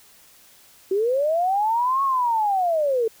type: linear two-way sweep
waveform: sine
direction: up then down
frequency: 370 to 1108.7 to 434.4 Hz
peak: -18 dBFS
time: 0.91-3.08 s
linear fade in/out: 5 ms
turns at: 2.03 s
effects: white hiss -52 dBFS RMS until 3.2 s